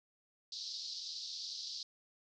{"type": "band-pass noise", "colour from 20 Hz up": "pink", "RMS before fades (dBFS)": -44, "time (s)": [0.52, 1.83], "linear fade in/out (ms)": 2, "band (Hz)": [4000, 5300], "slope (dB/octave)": 48, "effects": []}